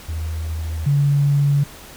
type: tone pair in turn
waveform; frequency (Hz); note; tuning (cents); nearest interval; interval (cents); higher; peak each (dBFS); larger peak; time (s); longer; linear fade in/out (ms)
sine; 80 / 142.54; D#2 / C#3; +49 / +49; minor seventh; 1000; second; -22 / -13; second; 0.08-0.86 / 0.86-1.64; neither; 10
effects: pink hiss -40 dBFS RMS until 1.96 s